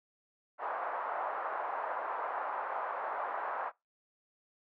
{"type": "band-pass noise", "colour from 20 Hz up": "pink", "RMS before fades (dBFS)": -37, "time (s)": [0.58, 3.72], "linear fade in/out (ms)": 50, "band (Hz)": [660, 1300], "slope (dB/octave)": 24, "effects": ["noise-tail reverb RT60 0.2 s tail -22 dB re dry"]}